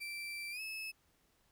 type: tone with pitch glide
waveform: 35% pulse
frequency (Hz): 2342 to 2599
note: D7 to E7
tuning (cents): -5 to -25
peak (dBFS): -39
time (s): 0-0.92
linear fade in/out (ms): 20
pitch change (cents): +180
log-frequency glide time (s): 0.51-0.61
effects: pink hiss -73 dBFS RMS until 1.51 s